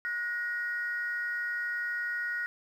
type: tone pair together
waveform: sine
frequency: 1451.8 / 1884 Hz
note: F#6 / A#6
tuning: -33 / +18 cents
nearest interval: perfect fourth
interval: 451 cents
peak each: -32 / -33 dBFS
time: 0.05-2.46 s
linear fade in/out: 0 ms
effects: tanh soft clip ceiling -23 dBFS + 10-bit